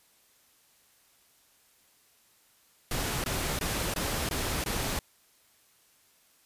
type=noise bursts; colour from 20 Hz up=pink; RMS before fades=-31 dBFS; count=6; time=2.91-4.99 s; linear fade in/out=2 ms; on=330 ms; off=20 ms; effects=white hiss -64 dBFS RMS until 6.45 s + resampled to 32000 Hz